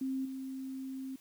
sine tone with level steps, 264.9 Hz, C4, 22 cents sharp, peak -32 / -38 dBFS, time 0.01-1.16 s, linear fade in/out 5 ms, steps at 0.25 s, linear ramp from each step 5 ms, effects white hiss -62 dBFS RMS until 1.2 s

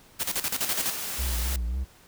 white noise with tremolo, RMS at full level -27 dBFS, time 0.19-0.93 s, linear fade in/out 20 ms, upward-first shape square, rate 12 Hz, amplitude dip 75%
white high-pass noise, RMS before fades -33 dBFS, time 0.61-1.56 s, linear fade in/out 2 ms, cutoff 130 Hz, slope 24 dB/octave
triangle tone with vibrato, 61.74 Hz, B1, in tune, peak -24 dBFS, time 1.18-1.85 s, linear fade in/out 20 ms, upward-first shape triangle, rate 3.7 Hz, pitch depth 150 cents each way
effects pink hiss -55 dBFS RMS until 2.07 s

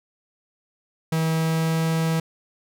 45% pulse tone with pitch glide, 161.1 to 162.31 Hz, E3 to E3, -39 to -27 cents, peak -20 dBFS, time 1.12-2.2 s, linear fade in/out 5 ms, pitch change +12 cents, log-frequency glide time 1.29-1.88 s, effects none

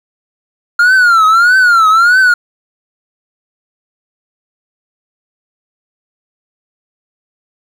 triangle tone with vibrato, 1396.9 Hz, F6, in tune, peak -3 dBFS, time 0.79-2.34 s, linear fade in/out 5 ms, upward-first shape triangle, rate 1.6 Hz, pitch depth 180 cents each way, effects 7-bit

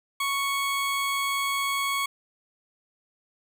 20% pulse tone, 1108.7 Hz, C#6, in tune, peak -20 dBFS, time 0.2-2.06 s, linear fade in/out 5 ms, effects none

